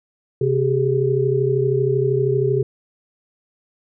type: tone cluster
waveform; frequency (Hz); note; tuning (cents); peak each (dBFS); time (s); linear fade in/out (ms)
sine; 131.8 / 385.5 / 418.3; C3 / G4 / G#4; +13 / -29 / +12; -20; 0.41-2.63; 5
effects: none